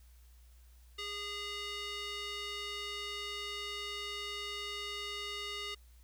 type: tone with band-pass filter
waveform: square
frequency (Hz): 410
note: G#4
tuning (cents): -22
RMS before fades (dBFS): -41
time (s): 0.98-5.75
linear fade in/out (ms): 10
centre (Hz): 3300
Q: 1.6
effects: added 60 Hz sine -56 dBFS peak until 6.03 s + white hiss -69 dBFS RMS until 6.03 s